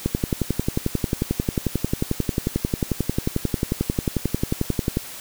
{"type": "click train", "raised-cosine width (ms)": 3, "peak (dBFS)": -7, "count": 56, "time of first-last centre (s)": [0.06, 4.971], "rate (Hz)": 11.2, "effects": ["white hiss -37 dBFS RMS until 5.2 s"]}